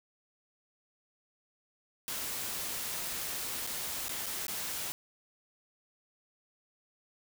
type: noise with dropouts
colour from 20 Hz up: white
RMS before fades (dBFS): -37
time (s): 2.08-4.92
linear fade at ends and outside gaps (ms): 0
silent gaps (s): 3.666-3.673 / 4.083-4.093 / 4.26-4.265 / 4.467-4.482
effects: none